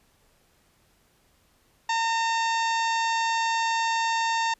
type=harmonic tone with a mistuned harmonic; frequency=912 Hz; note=A#5; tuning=38 cents flat; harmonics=1 / 2 / 3 / 4 / 5 / 6 / 7 / 8; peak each=-24 / -30 / -34 / -36 / -38 / -40 / -41 / -42 dBFS; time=1.89-4.54 s; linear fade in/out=5 ms; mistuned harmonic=3; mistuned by=-23 cents; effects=pink hiss -64 dBFS RMS until 4.59 s + resampled to 32000 Hz